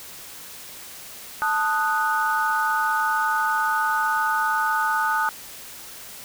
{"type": "chord", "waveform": "sine", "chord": "D# diminished", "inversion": "second", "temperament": "equal", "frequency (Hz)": [880, 1244.5, 1480], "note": ["A5", "D#6", "F#6"], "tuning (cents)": [0, 0, 0], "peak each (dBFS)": -24, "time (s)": [1.42, 5.29], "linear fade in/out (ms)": 0, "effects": ["white hiss -40 dBFS RMS until 6.24 s"]}